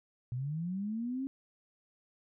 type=linear sweep; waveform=sine; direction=up; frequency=118.3 to 274.3 Hz; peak=-33 dBFS; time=0.32-1.27 s; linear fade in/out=0 ms; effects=none